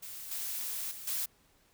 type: noise with level steps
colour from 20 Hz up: blue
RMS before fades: -44 / -37 / -45 / -34 dBFS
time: 0.02-1.26 s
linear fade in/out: 10 ms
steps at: 0.31 / 0.91 / 1.07 s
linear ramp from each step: 5 ms
effects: pink hiss -67 dBFS RMS until 1.73 s